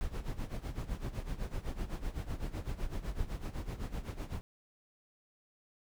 brown noise with tremolo, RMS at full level -35 dBFS, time 0.01-4.41 s, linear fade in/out 0 ms, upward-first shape sine, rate 7.9 Hz, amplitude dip 80%, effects none

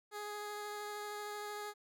15% pulse tone with vibrato, 416.5 Hz, G#4, 5 cents sharp, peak -35 dBFS, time 0.11-1.74 s, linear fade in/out 50 ms, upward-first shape sine, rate 13 Hz, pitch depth 9 cents each way, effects none

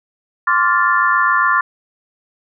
sine chord, D minor seventh, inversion third, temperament equal with one note detuned, 1046.5 / 1153.8 / 1396.9 / 1760 Hz, C6 / D6 / F6 / A6, 0 / -31 / 0 / 0 cents, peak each -17 dBFS, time 0.47-1.61 s, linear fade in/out 5 ms, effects none

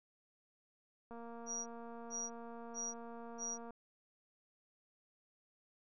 click train, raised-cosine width 1 ms, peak -38 dBFS, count 606, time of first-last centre 1.11-3.707 s, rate 233 Hz
sine tone bursts, 5760 Hz, F#8, 47 cents flat, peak -39 dBFS, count 4, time 1.46-3.58 s, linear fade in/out 50 ms, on 200 ms, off 440 ms
effects none

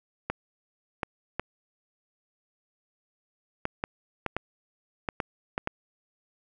clicks, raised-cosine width 0.5 ms, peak -13 dBFS, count 11, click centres 0.3 / 1.032 / 1.396 / 3.654 / 3.839 / 4.263 / 4.366 / 5.088 / 5.202 / 5.579 / 5.674 s, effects none

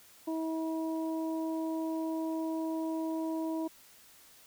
harmonic tone, 321.9 Hz, E4, 41 cents flat, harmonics 1 / 2 / 3, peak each -32 / -40 / -43 dBFS, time 0.27-3.68 s, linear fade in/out 10 ms, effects white hiss -58 dBFS RMS until 4.46 s

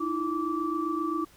sine tone cluster, 309.4 / 337 / 1161 Hz, D#4 / E4 / D6, -10 / +38 / -20 cents, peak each -31 dBFS, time 0-1.25 s, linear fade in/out 10 ms, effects pink hiss -57 dBFS RMS until 1.36 s

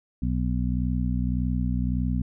harmonic tone, 61.74 Hz, B1, in tune, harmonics 1 / 2 / 3 / 4, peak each -26 / -29 / -29 / -30 dBFS, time 0.22-2.22 s, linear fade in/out 5 ms, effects none

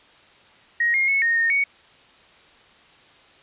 sine tone with pitch steps, 1882 / 2136 / 2198 / 1852 / 1838 / 2231 Hz, A#6 / C7 / C#7 / A#6 / A#6 / C#7, +16 / +35 / -15 / -12 / -25 / +11 cents, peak -17 dBFS, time 0.8-1.64 s, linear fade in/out 5 ms, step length 140 ms, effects white hiss -52 dBFS RMS until 3.42 s + resampled to 8000 Hz

